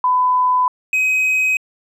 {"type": "tone pair in turn", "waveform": ["sine", "triangle"], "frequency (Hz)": [1003, 2527], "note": ["B5", "D#7"], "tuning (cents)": [26, 26], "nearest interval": "octave + major third", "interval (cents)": 1600, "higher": "second", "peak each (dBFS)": -12, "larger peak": "neither", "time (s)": [[0.04, 0.68], [0.93, 1.57]], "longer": "neither", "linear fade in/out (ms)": 2, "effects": ["resampled to 32000 Hz"]}